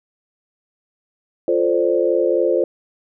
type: chord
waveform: sine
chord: D minor seventh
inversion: first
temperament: equal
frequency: 349.2 / 440 / 523.3 / 587.3 Hz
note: F4 / A4 / C5 / D5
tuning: 0 / 0 / 0 / 0 cents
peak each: -19 / -21 / -18 / -23 dBFS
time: 1.48-2.64 s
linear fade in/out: 2 ms
effects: none